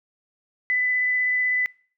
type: tone with vibrato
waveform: sine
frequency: 2000 Hz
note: B6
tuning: 21 cents sharp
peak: -19 dBFS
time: 0.7-1.66 s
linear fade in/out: 0 ms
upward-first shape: triangle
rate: 16 Hz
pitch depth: 8 cents each way
effects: noise-tail reverb RT60 0.5 s tail -25 dB re dry